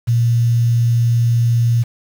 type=tone with quantisation; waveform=sine; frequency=117.7 Hz; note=A#2; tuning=17 cents sharp; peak=-11 dBFS; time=0.07-1.84 s; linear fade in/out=20 ms; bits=6; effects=none